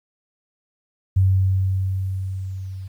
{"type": "tone with level ramp", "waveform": "sine", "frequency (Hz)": 95, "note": "F#2", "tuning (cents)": 46, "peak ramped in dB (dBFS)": [-12, -30], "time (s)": [1.16, 2.88], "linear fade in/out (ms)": 10, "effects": ["9-bit"]}